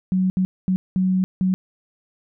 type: tone bursts at uneven times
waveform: sine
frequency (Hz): 186.3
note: F#3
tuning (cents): +12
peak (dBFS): -16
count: 5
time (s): 0.12-0.3 / 0.37-0.45 / 0.68-0.76 / 0.96-1.24 / 1.41-1.54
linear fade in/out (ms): 0
effects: none